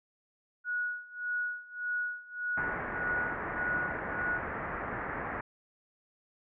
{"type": "tone with tremolo", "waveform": "sine", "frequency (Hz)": 1460, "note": "F#6", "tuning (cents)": -24, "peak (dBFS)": -29, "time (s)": [0.64, 4.41], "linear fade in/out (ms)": 50, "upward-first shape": "sine", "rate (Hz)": 1.7, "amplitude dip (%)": 90}
{"type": "low-pass noise", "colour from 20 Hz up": "white", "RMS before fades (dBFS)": -37, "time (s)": [2.57, 5.41], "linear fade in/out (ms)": 5, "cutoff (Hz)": 1900, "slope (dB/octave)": 48}
{"effects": []}